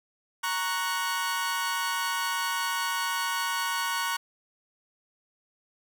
sawtooth chord, F# major, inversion first, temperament equal, 932.3 / 1108.7 / 1480 Hz, A#5 / C#6 / F#6, 0 / 0 / 0 cents, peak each -28 dBFS, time 0.43-4.17 s, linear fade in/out 10 ms, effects none

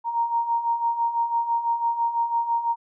sine beating tone pair, 928 / 934 Hz, A#5 / A#5, -8 / +3 cents, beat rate 6 Hz, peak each -28 / -22 dBFS, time 0.04-2.76 s, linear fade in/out 50 ms, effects none

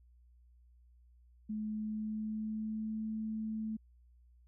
sine tone with pitch glide, 214.3 to 218.6 Hz, A3 to A3, -45 to -11 cents, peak -35 dBFS, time 1.49-3.77 s, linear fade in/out 10 ms, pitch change +34 cents, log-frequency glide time 1.66-3.06 s, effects added 60 Hz sine -60 dBFS peak until 4.47 s

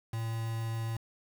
triangle tone with quantisation, 113.4 Hz, A#2, 47 cents flat, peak -30 dBFS, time 0.13-0.97 s, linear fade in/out 5 ms, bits 7, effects none

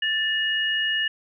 sine tone pair together, 1764 / 2879 Hz, A6 / F#7, +4 / -48 cents, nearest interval minor sixth, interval 848 cents, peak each -24 dBFS, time 0.02-1.08 s, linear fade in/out 5 ms, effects none

